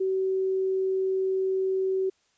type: tone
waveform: sine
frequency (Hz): 380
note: F#4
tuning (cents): +46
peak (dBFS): -23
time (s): 0-2.1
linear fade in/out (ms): 10
effects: white hiss -68 dBFS RMS until 2.37 s + resampled to 16000 Hz